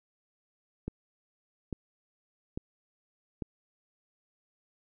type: click train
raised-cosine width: 3 ms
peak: -21 dBFS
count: 4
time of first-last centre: 0.88-3.422 s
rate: 1.18 Hz
effects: none

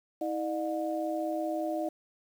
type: tone cluster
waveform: sine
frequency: 321.3 / 604 / 720 Hz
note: E4 / D5 / F#5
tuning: -44 / +48 / -47 cents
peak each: -33 / -33 / -36 dBFS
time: 0.21-1.89 s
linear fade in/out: 5 ms
effects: 9-bit

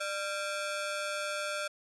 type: ring-modulated tone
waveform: sawtooth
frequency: 987.8 Hz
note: B5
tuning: in tune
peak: -26 dBFS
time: 0-1.68 s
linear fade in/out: 10 ms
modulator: 390 Hz
effects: resampled to 24000 Hz

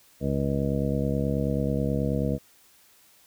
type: harmonic tone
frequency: 69.3 Hz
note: C#2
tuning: in tune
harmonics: 1 / 2 / 3 / 4 / 5 / 6 / 7 / 8 / 9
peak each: -32 / -28 / -29 / -32 / -39 / -42 / -31 / -43 / -35 dBFS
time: 0.2-2.39 s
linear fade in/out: 50 ms
effects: white hiss -58 dBFS RMS until 3.26 s

